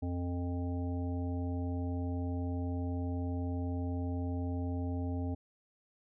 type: harmonic tone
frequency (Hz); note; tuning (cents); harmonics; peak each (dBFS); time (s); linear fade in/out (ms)
88; F2; +14; 1 / 3 / 5 / 7 / 9; -34 / -37 / -47 / -48 / -49; 0.02-5.35; 10
effects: none